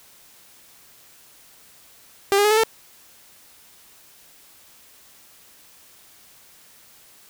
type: tone with pitch steps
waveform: sawtooth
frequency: 396.9 / 409 / 421.5 / 434.3 / 447.6 Hz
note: G4 / G#4 / G#4 / A4 / A4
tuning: +22 / -26 / +26 / -23 / +30 cents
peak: -11 dBFS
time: 2.32-2.635 s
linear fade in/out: 0 ms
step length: 63 ms
effects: white hiss -51 dBFS RMS until 7.29 s